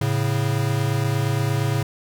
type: tone pair together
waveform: square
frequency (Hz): 110 / 138.59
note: A2 / C#3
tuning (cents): 0 / 0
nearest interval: major third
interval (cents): 400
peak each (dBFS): -23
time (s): 0.01-1.83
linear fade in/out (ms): 5
effects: none

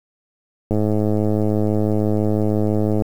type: click train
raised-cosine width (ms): 2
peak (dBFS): -7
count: 246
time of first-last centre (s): 0.71-3.021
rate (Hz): 106
effects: 7-bit

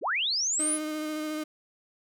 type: linear sweep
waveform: sine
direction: up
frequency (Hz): 204.9 to 10548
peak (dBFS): -25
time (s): 0.01-0.79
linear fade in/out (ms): 50
type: tone with vibrato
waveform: 35% pulse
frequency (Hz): 307.5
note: D#4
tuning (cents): -20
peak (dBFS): -29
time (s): 0.59-1.44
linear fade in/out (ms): 10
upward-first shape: square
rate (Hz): 14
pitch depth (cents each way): 12
effects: none

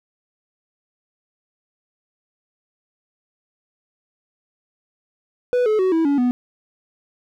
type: tone with pitch steps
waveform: triangle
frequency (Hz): 493.9 / 430 / 374.3 / 325.9 / 283.7 / 246.9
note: B4 / A4 / F#4 / E4 / C#4 / B3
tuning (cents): 0 / -40 / +20 / -20 / +40 / 0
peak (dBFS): -13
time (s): 5.53-6.31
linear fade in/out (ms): 0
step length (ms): 130
effects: none

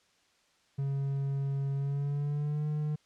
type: tone with pitch glide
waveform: triangle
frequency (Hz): 138.2 to 150.71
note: C#3 to D3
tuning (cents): -5 to +45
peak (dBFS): -27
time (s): 0.78-2.96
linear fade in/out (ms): 10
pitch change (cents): +150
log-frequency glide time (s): 1.75-2.67
effects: white hiss -68 dBFS RMS until 3.05 s + low-pass 6000 Hz 12 dB/octave

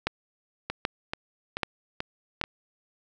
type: two click trains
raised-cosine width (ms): 0.3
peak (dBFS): -9 / -14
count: 4 / 5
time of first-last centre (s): 0.07-2.414 / 0.7-2.439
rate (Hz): 1.28 / 2.3
effects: none

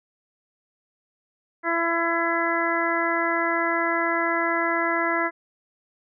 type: harmonic tone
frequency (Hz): 335.7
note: E4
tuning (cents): +32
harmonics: 1 / 2 / 3 / 4 / 5 / 6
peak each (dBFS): -28 / -28 / -28 / -28 / -28 / -28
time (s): 1.63-5.31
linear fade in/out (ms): 50
effects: none

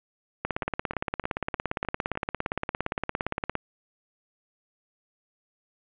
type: two click trains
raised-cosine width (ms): 0.5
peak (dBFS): -24 / -12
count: 6 / 55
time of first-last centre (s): 0.63-2.154 / 0.45-3.553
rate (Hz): 3.28 / 17.4
effects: resampled to 8000 Hz + 7-bit

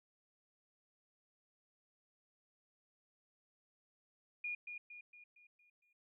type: tone with echo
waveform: sine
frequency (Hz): 2434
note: D#7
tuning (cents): -39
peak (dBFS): -38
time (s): 4.44-4.55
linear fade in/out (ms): 5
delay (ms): 230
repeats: 6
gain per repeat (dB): -6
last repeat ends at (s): 5.93
effects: none

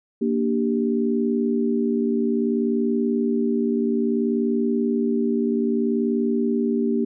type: chord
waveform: sine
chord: G minor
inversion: first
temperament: equal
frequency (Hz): 233.1 / 293.7 / 392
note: Bb3 / D4 / G4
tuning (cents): 0 / 0 / 0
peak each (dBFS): -21 / -26 / -24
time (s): 0.21-7.05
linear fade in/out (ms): 10
effects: none

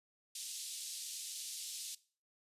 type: band-pass noise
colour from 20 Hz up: white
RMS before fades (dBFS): -45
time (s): 0.35-1.95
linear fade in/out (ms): 5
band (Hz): 3300 to 10000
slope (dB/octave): 24
effects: noise-tail reverb RT60 0.4 s tail -19 dB re dry + resampled to 32000 Hz

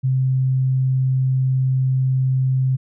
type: tone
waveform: sine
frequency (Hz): 130.81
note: C3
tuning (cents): 0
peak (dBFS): -15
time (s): 0.03-2.77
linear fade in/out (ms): 20
effects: none

